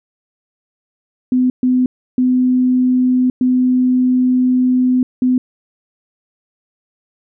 sine tone bursts at uneven times, 253 Hz, B3, 42 cents sharp, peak -10 dBFS, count 5, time 1.32-1.5 / 1.63-1.86 / 2.18-3.3 / 3.41-5.03 / 5.22-5.38 s, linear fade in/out 2 ms, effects none

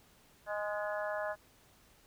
harmonic tone with a mistuned harmonic, 207.7 Hz, G#3, in tune, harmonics 3 / 4 / 5 / 6 / 7 / 8, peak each -36 / -43 / -44 / -47 / -44 / -43 dBFS, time 0.46-1.36 s, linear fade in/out 50 ms, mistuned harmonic 8, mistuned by +34 cents, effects pink hiss -64 dBFS RMS until 2.06 s

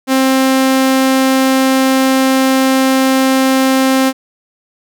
sawtooth tone, 264.3 Hz, C4, 18 cents sharp, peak -5 dBFS, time 0.07-4.13 s, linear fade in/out 50 ms, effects none

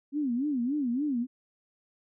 sine tone with vibrato, 266 Hz, C4, 29 cents sharp, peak -26 dBFS, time 0.12-1.27 s, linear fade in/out 50 ms, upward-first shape sine, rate 3.5 Hz, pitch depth 220 cents each way, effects none

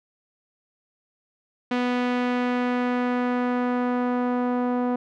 sawtooth tone with low-pass filter sweep, 246.9 Hz, B3, in tune, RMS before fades -24 dBFS, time 1.71-4.96 s, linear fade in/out 5 ms, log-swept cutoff 3000 to 950 Hz, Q 1, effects none

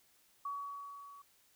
sine tone with level ramp, 1130 Hz, C#6, 33 cents sharp, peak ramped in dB -36 to -52 dBFS, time 0.45-1.22 s, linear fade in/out 5 ms, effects white hiss -69 dBFS RMS until 1.55 s

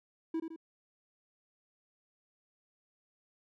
triangle tone with echo, 325.1 Hz, E4, 24 cents flat, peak -29 dBFS, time 0.34-0.4 s, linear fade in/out 5 ms, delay 81 ms, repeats 2, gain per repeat -6 dB, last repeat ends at 0.562 s, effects none

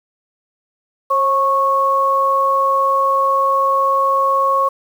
sine tone pair together, 539.8 / 1101 Hz, C#5 / C#6, -46 / -12 cents, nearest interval octave, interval 1234 cents, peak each -19 / -13 dBFS, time 1.1-4.69 s, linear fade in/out 10 ms, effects 7-bit

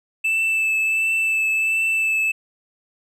triangle tone with vibrato, 2637 Hz, E7, in tune, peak -16 dBFS, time 0.24-2.32 s, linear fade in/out 10 ms, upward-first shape triangle, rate 1.4 Hz, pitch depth 18 cents each way, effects none

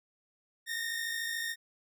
sawtooth tone pair together, 1795 / 1848.7 Hz, A6 / A#6, +34 / -15 cents, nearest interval minor second, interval 51 cents, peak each -36 / -31 dBFS, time 0.66-1.56 s, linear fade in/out 50 ms, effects none

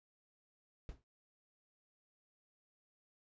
brown noise with exponential decay, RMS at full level -45 dBFS, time 0.89-1.04 s, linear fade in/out 1 ms, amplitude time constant 32 ms, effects resampled to 16000 Hz

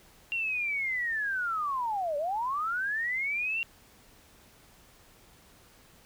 sine linear two-way sweep, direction down then up, 2771 to 562 to 2771 Hz, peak -28 dBFS, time 0.32-3.63 s, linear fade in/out 0 ms, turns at 2.17 s, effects pink hiss -58 dBFS RMS until 6.05 s

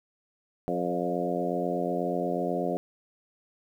harmonic tone with a mistuned harmonic, 88.2 Hz, F2, 18 cents sharp, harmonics 2 / 3 / 4 / 5 / 6 / 7 / 8, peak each -34 / -34 / -34 / -34 / -34 / -34 / -34 dBFS, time 0.68-2.77 s, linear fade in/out 0 ms, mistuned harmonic 7, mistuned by -17 cents, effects 10-bit

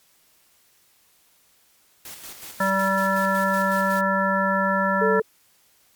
white noise with tremolo, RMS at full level -38 dBFS, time 2.05-4.01 s, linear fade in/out 2 ms, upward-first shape square, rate 5.4 Hz, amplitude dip 45%
harmonic tone, 193.3 Hz, G3, 24 cents flat, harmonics 1 / 3 / 5 / 7 / 9, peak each -25 / -25 / -25 / -25 / -25 dBFS, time 2.6-5.2 s, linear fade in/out 5 ms
sine tone, 440 Hz, A4, in tune, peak -19 dBFS, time 5.01-5.22 s, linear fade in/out 10 ms
effects white hiss -60 dBFS RMS until 5.95 s + MP3 96 kbps

